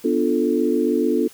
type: chord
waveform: sine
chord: B half-diminished seventh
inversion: none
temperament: equal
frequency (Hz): 246.9 / 293.7 / 349.2 / 440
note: B3 / D4 / F4 / A4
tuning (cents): 0 / 0 / 0 / 0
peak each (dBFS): -22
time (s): 0.04-1.28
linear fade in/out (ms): 10
effects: white hiss -47 dBFS RMS until 1.33 s